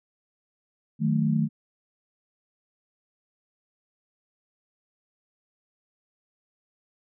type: chord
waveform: sine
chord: D# diminished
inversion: none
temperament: equal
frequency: 155.56 / 185 / 220 Hz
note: D#3 / F#3 / A3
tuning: 0 / 0 / 0 cents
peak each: -24 / -29 / -24 dBFS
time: 0.99-1.49 s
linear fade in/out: 50 ms
effects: none